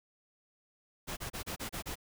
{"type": "noise bursts", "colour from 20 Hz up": "pink", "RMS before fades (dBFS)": -39, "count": 7, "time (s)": [1.07, 1.956], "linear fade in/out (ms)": 20, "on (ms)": 100, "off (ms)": 31, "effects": []}